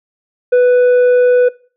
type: tone with tanh clipping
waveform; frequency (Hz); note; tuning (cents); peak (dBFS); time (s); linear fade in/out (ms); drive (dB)
sine; 494.9; B4; +4; -7; 0.52-1.49; 10; 5
effects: noise-tail reverb RT60 0.4 s tail -22 dB re dry